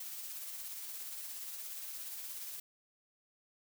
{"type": "noise with tremolo", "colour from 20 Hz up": "blue", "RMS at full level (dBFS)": -43, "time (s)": [0, 2.6], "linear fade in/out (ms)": 5, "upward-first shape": "sine", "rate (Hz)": 17, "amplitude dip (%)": 30, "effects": []}